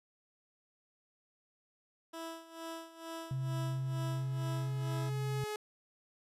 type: tone with tremolo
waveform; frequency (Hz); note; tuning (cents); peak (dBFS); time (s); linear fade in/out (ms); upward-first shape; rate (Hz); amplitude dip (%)
15% pulse; 328.5; E4; -6; -34; 2.13-5.1; 10; sine; 2.2; 80
type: tone with exponential growth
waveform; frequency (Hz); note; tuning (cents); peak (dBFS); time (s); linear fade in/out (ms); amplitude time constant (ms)
sawtooth; 422.7; G#4; +31; -32; 3.07-5.56; 1; 540
type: tone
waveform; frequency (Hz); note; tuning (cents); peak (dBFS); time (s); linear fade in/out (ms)
sine; 131.5; C3; +9; -33; 3.31-5.44; 2
effects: resampled to 32000 Hz